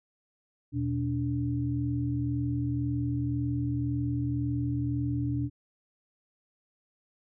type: tone cluster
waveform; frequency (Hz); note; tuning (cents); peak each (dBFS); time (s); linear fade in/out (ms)
sine; 79.7 / 121.6 / 289.3; D#2 / B2 / D4; +42 / -26 / -26; -37 / -29 / -31; 0.72-5.5; 50
effects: none